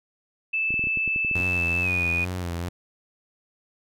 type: tone with pitch glide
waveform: sine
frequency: 2631 to 2469 Hz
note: E7 to D#7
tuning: -4 to -14 cents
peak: -22 dBFS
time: 0.53-2.25 s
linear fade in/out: 10 ms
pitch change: -110 cents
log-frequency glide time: 1.82-1.9 s
type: clicks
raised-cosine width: 3 ms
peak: -23 dBFS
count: 12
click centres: 0.706 / 0.741 / 0.794 / 0.84 / 0.871 / 0.973 / 1.077 / 1.161 / 1.248 / 1.313 / 1.364 / 1.403 s
type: tone with vibrato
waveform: sawtooth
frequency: 88.1 Hz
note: F2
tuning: 16 cents sharp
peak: -24 dBFS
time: 1.35-2.69 s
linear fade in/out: 5 ms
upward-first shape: sine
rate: 2.3 Hz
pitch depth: 64 cents each way
effects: none